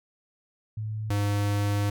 sine / square tone pair in turn, 108.2 / 102.13 Hz, A2 / G#2, -29 / -29 cents, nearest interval minor second, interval 100 cents, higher first, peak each -29 / -24 dBFS, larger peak second, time 0.77-1.1 / 1.1-1.9 s, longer second, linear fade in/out 5 ms, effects none

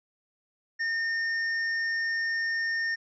triangle tone with tanh clipping, 1824 Hz, A#6, 38 cents flat, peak -28 dBFS, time 0.79-2.96 s, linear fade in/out 20 ms, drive 13 dB, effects resampled to 16000 Hz

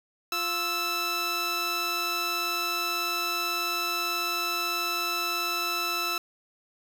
15% pulse tone pair together, 349.2 / 1318.5 Hz, F4 / E6, 0 / 0 cents, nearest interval octave + major seventh, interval 2300 cents, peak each -29 / -21 dBFS, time 0.32-6.18 s, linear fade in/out 2 ms, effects 10-bit

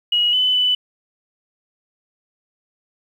sine tone with pitch steps, 2902 / 3012 / 2990 Hz, F#7 / F#7 / F#7, -34 / +30 / +17 cents, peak -14 dBFS, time 0.12-0.75 s, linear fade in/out 5 ms, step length 210 ms, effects 8-bit

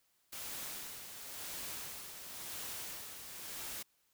white noise with tremolo, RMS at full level -43 dBFS, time 0.32-3.83 s, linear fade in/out 10 ms, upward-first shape sine, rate 0.95 Hz, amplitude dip 50%, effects white hiss -75 dBFS RMS until 4.13 s

